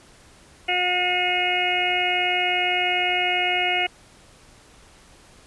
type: harmonic tone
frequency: 360.5 Hz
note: F#4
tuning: 45 cents flat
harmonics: 1 / 2 / 4 / 5 / 6 / 7 / 8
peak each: -31 / -25 / -33 / -36 / -24 / -28 / -26 dBFS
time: 0.68-3.87 s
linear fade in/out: 10 ms
effects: pink hiss -51 dBFS RMS until 5.46 s + resampled to 24000 Hz